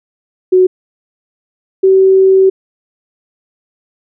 sine tone pair in turn, 369.6 / 382 Hz, F#4 / G4, -2 / -45 cents, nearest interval minor second, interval 57 cents, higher second, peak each -4 dBFS, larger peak neither, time 0.52-0.67 / 1.83-2.5 s, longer second, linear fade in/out 10 ms, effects none

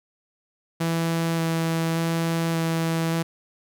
sawtooth tone with vibrato, 164.81 Hz, E3, in tune, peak -18 dBFS, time 0.8-3.23 s, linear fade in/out 10 ms, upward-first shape square, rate 0.86 Hz, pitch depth 8 cents each way, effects none

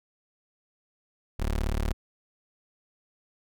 25% pulse tone, 36.71 Hz, D1, in tune, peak -22 dBFS, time 1.39-1.93 s, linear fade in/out 10 ms, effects none

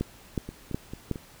two click trains, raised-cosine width 3 ms, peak -23 / -14 dBFS, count 4 / 4, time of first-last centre 0.49-1.158 / 0.01-1.113 s, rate 4.49 / 2.72 Hz, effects pink hiss -52 dBFS RMS until 1.4 s

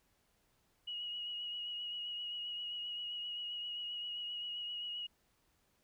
sine tone with vibrato, 2900 Hz, F#7, 35 cents flat, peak -39 dBFS, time 0.87-5.07 s, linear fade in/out 10 ms, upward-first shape sine, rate 7.6 Hz, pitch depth 21 cents each way, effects pink hiss -75 dBFS RMS until 5.83 s

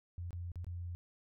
sine tone with dropouts, 87.31 Hz, F2, in tune, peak -39 dBFS, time 0.18-0.95 s, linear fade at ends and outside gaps 0 ms, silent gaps 0.307-0.33 / 0.518-0.557 / 0.645-0.667 s, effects none

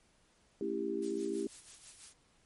sine chord, A dominant seventh, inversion none, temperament just, 220 / 275 / 330 / 396 Hz, A3 / C#4 / E4 / G4, 0 / -14 / +2 / +18 cents, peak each -42 / -41 / -38 / -36 dBFS, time 0.61-1.47 s, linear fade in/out 2 ms
blue noise with tremolo, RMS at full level -48 dBFS, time 1.02-2.13 s, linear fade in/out 5 ms, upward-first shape sine, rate 6.1 Hz, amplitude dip 60%
effects pink hiss -69 dBFS RMS until 2.45 s + MP3 48 kbps

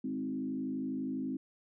sine tone with frequency modulation, 261.6 Hz, C4, in tune, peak -33 dBFS, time 0.04-1.37 s, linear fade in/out 5 ms, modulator 52.2 Hz, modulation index 1, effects none

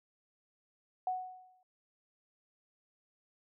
sine tone with exponential decay, 740 Hz, F#5, in tune, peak -29 dBFS, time 1.07-1.63 s, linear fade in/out 2 ms, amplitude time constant 120 ms, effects none

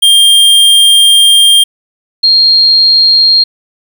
square / sine tone pair in turn, 3200 / 4226 Hz, G7 / C8, +35 / +16 cents, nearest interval perfect fourth, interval 481 cents, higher second, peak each -3 dBFS, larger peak neither, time 0.02-1.64 / 2.23-3.44 s, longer first, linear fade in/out 10 ms, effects 7-bit

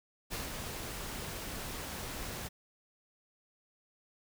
pink noise with ADSR envelope, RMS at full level -37 dBFS, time 0.3-2.49 s, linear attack 35 ms, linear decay 150 ms, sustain -4 dB, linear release 23 ms, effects none

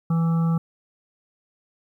harmonic tone, 165.4 Hz, E3, 6 cents sharp, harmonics 1 / 3 / 5 / 7 / 8, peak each -18 / -38 / -38 / -38 / -39 dBFS, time 0.1-0.58 s, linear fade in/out 5 ms, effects 10-bit

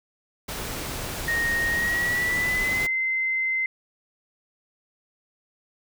pink noise, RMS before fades -32 dBFS, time 0.48-2.87 s, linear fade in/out 10 ms
sine tone with pitch glide, 1864.7 to 2069 Hz, A#6 to C7, 0 to -20 cents, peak -22 dBFS, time 1.28-3.66 s, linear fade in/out 2 ms, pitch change +180 cents, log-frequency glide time 1.69-2.91 s
effects none

